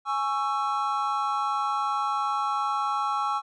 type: chord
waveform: triangle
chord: C# minor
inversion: second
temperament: just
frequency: 831.5 / 1108.7 / 1330.5 Hz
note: G#5 / C#6 / E6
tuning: +2 / 0 / +16 cents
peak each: -27 dBFS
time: 0.05-3.42 s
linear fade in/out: 50 ms
effects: resampled to 22050 Hz